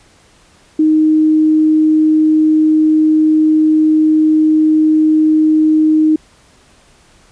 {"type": "tone", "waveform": "sine", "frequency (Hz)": 311.1, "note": "D#4", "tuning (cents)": 0, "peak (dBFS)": -7, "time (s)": [0.79, 6.16], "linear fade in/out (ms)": 5, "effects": ["pink hiss -48 dBFS RMS until 7.31 s", "resampled to 22050 Hz"]}